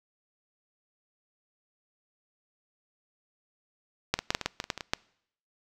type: clicks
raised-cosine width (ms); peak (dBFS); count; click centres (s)
0.2; -6 / -13 / -7 / -7 / -15 / -9 / -13 / -21 / -10 / -19 / -17 / -7; 12; 4.14 / 4.19 / 4.305 / 4.349 / 4.413 / 4.46 / 4.601 / 4.641 / 4.702 / 4.777 / 4.808 / 4.935
effects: noise-tail reverb RT60 0.7 s tail -25 dB re dry